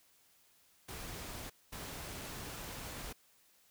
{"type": "noise bursts at uneven times", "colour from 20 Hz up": "pink", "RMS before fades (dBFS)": -45, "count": 2, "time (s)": [[0.88, 1.5], [1.72, 3.13]], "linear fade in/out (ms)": 10, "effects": ["white hiss -68 dBFS RMS until 3.7 s"]}